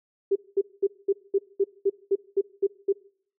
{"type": "tone bursts", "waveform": "sine", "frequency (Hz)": 394.7, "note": "G4", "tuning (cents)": 12, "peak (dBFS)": -18, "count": 11, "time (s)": [0.31, 2.927], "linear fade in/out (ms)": 10, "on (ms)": 47, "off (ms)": 210, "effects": ["noise-tail reverb RT60 0.6 s tail -23 dB re dry"]}